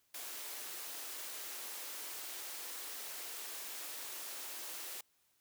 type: high-pass noise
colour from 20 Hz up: white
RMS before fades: -45 dBFS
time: 0.14-5.01 s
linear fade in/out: 5 ms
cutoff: 300 Hz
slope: 24 dB/octave
effects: white hiss -75 dBFS RMS until 5.4 s